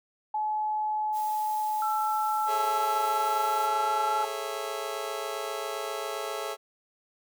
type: tone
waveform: sine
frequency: 855 Hz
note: A5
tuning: 50 cents flat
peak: -26 dBFS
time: 0.34-4.25 s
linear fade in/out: 5 ms
type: noise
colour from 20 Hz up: blue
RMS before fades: -44 dBFS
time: 1.12-3.7 s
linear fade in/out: 50 ms
type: tone with pitch glide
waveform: sine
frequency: 1334 to 1347.9 Hz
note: E6 to E6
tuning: +20 to +38 cents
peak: -30 dBFS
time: 1.82-4.23 s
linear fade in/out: 2 ms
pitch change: +18 cents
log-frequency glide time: 2.97-3.68 s
type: chord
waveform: 25% pulse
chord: A major seventh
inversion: third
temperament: just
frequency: 412.5 / 440 / 550 / 660 Hz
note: G#4 / A4 / C#5 / E5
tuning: -12 / 0 / -14 / +2 cents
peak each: -34 dBFS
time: 2.46-6.57 s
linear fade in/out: 50 ms
effects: none